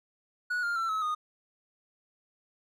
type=tone with pitch steps; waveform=triangle; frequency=1464 / 1402.7 / 1344 / 1287.8 / 1233.9 Hz; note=F#6 / F6 / E6 / E6 / D#6; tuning=-19 / +7 / +33 / -41 / -15 cents; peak=-26 dBFS; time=0.5-1.15 s; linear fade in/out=10 ms; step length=130 ms; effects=none

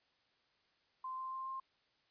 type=tone with pitch steps; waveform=sine; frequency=1039 / 1045.6 / 1052.3 / 1059 Hz; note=C6 / C6 / C6 / C6; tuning=-12 / -1 / +10 / +21 cents; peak=-40 dBFS; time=1.04-1.6 s; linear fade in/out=5 ms; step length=140 ms; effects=white hiss -75 dBFS RMS until 2.1 s + resampled to 11025 Hz

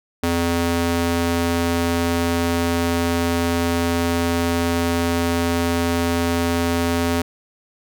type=tone with high-pass filter; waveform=square; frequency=85.1 Hz; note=F2; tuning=44 cents flat; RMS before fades=-20 dBFS; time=0.23-7.22 s; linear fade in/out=5 ms; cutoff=180 Hz; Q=0.93; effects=none

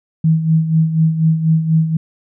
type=tone with tremolo; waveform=sine; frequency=160.4 Hz; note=E3; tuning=47 cents flat; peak=-8 dBFS; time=0.24-1.97 s; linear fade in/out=5 ms; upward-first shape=sine; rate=4.1 Hz; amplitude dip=65%; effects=none

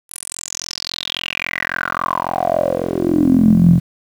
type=tone with band-pass filter sweep; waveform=10% pulse; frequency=43.65 Hz; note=F1; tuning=in tune; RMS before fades=-17 dBFS; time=0.09-3.8 s; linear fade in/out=20 ms; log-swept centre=11000 to 150 Hz; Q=7.9; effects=7-bit

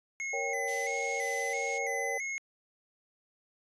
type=tone with vibrato; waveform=square; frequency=2095 Hz; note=C7; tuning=2 cents sharp; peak=-34 dBFS; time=0.2-2.38 s; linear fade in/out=0 ms; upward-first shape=square; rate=1.5 Hz; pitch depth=59 cents each way
type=chord; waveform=sine; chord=G diminished; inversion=first; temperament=equal; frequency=466.2 / 554.4 / 784 Hz; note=Bb4 / Db5 / G5; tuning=0 / 0 / 0 cents; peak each=-37 dBFS; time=0.33-2.18 s; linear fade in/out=5 ms
type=band-pass noise; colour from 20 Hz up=white; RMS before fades=-50 dBFS; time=0.67-1.79 s; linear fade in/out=20 ms; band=2200 to 7700 Hz; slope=24 dB/octave
effects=resampled to 22050 Hz

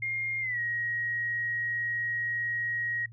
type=tone with pitch glide; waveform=sine; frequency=2124 to 1892.3 Hz; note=C7 to A#6; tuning=+25 to +25 cents; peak=-29 dBFS; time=0.02-3.06 s; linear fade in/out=5 ms; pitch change=-200 cents; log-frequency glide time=0.41-0.59 s; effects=noise-tail reverb RT60 0.1 s tail -23 dB re dry + added 114 Hz sine -46 dBFS peak until 3.12 s

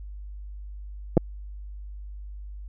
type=clicks; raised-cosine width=2 ms; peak=-5 dBFS; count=2; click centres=1.17 / 1.176 s; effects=added 50 Hz sine -36 dBFS peak until 2.68 s

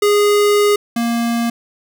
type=tone pair in turn; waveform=square; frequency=412.6 / 233.9 Hz; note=G#4 / A#3; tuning=-11 / +6 cents; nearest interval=minor seventh; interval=983 cents; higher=first; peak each=-11 / -16 dBFS; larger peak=first; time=0.02-0.76 / 0.96-1.5 s; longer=first; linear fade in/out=5 ms; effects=none

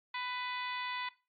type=harmonic tone; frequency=497.2 Hz; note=B4; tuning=12 cents sharp; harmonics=2 / 3 / 4 / 5 / 6 / 7 / 8 / 9; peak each=-40 / -48 / -41 / -45 / -52 / -46 / -53 / -53 dBFS; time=0.14-1.09 s; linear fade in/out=5 ms; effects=noise-tail reverb RT60 0.3 s tail -18 dB re dry + AAC 48 kbps

